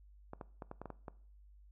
clicks, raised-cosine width 1 ms, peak -30 dBFS, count 8, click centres 0.334 / 0.412 / 0.622 / 0.714 / 0.816 / 0.857 / 0.903 / 1.082 s, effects noise-tail reverb RT60 0.5 s tail -20 dB re dry + added 50 Hz sine -57 dBFS peak until 1.71 s

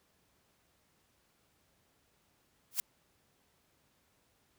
blue noise with exponential growth, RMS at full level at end -27 dBFS, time 2.71-2.8 s, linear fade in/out 1 ms, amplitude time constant 18 ms, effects pink hiss -72 dBFS RMS until 4.58 s + high-pass 60 Hz 12 dB/octave

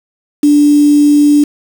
sine tone with quantisation, 292.8 Hz, D4, 5 cents flat, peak -4 dBFS, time 0.43-1.44 s, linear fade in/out 5 ms, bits 4, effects none

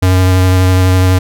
square tone with vibrato, 92.5 Hz, F#2, in tune, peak -7 dBFS, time 0.02-1.19 s, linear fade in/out 10 ms, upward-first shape sine, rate 12 Hz, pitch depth 14 cents each way, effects none

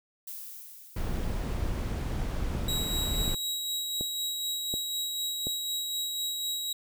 violet noise with exponential decay, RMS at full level -39 dBFS, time 0.27-2.44 s, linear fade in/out 5 ms, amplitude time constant 470 ms
brown noise, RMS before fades -31 dBFS, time 0.96-3.35 s, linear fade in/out 5 ms
click train, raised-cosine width 2 ms, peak -22 dBFS, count 5, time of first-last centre 2.55-5.47 s, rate 1.37 Hz
sawtooth tone with tremolo, 3844 Hz, B7, 48 cents flat, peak -26 dBFS, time 2.68-6.73 s, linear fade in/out 5 ms, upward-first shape sine, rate 4 Hz, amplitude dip 30%
effects none

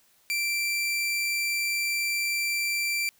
sawtooth tone, 2349 Hz, D7, in tune, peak -22 dBFS, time 0.3-3.09 s, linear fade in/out 0 ms, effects white hiss -63 dBFS RMS until 3.19 s

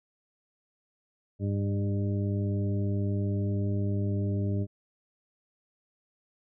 harmonic tone with a mistuned harmonic, 100.2 Hz, G2, 38 cents sharp, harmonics 1 / 2 / 3 / 4 / 6, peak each -27 / -33 / -37 / -39 / -43 dBFS, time 1.39-4.67 s, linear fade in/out 50 ms, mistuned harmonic 1, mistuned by +21 cents, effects none

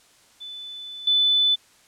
sine tone with level steps, 3500 Hz, A7, 10 cents flat, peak -34 / -16 dBFS, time 0.4-1.56 s, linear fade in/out 20 ms, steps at 1.07 s, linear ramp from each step 5 ms, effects white hiss -56 dBFS RMS until 1.87 s + low-pass 9000 Hz 12 dB/octave

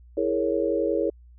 sine chord, A# half-diminished seventh, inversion second, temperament equal, 329.6 / 415.3 / 466.2 / 554.4 Hz, E4 / G#4 / A#4 / C#5, 0 / 0 / 0 / 0 cents, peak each -27 dBFS, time 0.17-1.1 s, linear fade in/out 5 ms, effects added 60 Hz sine -47 dBFS peak until 1.38 s

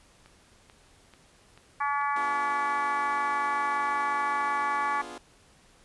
click train, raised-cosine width 0.3 ms, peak -35 dBFS, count 5, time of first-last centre 0.26-2.014 s, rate 2.28 Hz
harmonic tone, 285.2 Hz, C#4, 49 cents sharp, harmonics 3 / 4 / 5 / 6 / 7 / 8, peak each -30 / -28 / -38 / -35 / -40 / -41 dBFS, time 1.8-5.02 s, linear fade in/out 10 ms
15% pulse chord, B diminished seventh, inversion none, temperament equal, 246.9 / 293.7 / 349.2 / 415.3 Hz, B3 / D4 / F4 / Ab4, 0 / 0 / 0 / 0 cents, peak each -40 / -40 / -37 / -40 dBFS, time 2.16-5.18 s, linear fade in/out 2 ms
effects pink hiss -59 dBFS RMS until 5.84 s + resampled to 24000 Hz

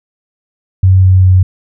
sine tone with pitch steps, 94 / 93.3 / 92.6 Hz, F#2 / F#2 / F#2, +28 / +15 / +2 cents, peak -3 dBFS, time 0.83-1.43 s, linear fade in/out 5 ms, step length 200 ms, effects none

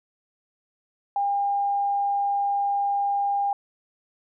sine tone, 804 Hz, G5, 44 cents sharp, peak -21 dBFS, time 1.16-3.53 s, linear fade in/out 2 ms, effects none

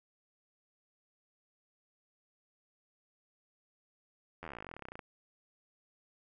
slowing click train, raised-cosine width 0.5 ms, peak -29 dBFS, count 27, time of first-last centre 4.43-4.992 s, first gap 11 ms, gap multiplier 1.05, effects none

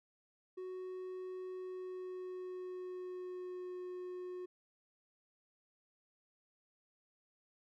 triangle tone with pitch glide, 370 to 362.8 Hz, F#4 to F#4, 0 to -34 cents, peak -40 dBFS, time 0.57-4.46 s, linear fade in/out 10 ms, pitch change -34 cents, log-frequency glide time 1.53-3.79 s, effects none

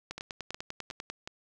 two click trains, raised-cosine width 0.2 ms, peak -20 / -22 dBFS, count 11 / 4, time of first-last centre 0.11-1.1 / 0.18-1.275 s, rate 10.1 / 2.74 Hz, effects none

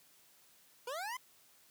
25% pulse linear sweep, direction up, 463.3 to 1048 Hz, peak -35 dBFS, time 0.87-1.17 s, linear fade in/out 5 ms, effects white hiss -65 dBFS RMS until 1.7 s + high-pass 80 Hz 12 dB/octave

